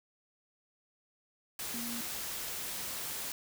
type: tone in noise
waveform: sine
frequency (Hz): 235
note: A#3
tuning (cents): +14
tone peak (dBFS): -40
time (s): 1.74-2.01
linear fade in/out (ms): 2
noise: white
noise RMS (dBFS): -39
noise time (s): 1.59-3.32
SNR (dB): -4
effects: none